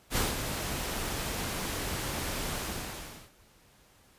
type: noise with ADSR envelope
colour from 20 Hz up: pink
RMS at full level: -27 dBFS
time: 0.1-3.32 s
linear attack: 69 ms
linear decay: 170 ms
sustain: -7 dB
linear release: 750 ms
effects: pink hiss -61 dBFS RMS until 4.18 s + resampled to 32000 Hz